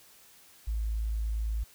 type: tone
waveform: sine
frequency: 54.5 Hz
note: A1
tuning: 16 cents flat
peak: -28 dBFS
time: 0.67-1.64 s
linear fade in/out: 10 ms
effects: white hiss -57 dBFS RMS until 1.74 s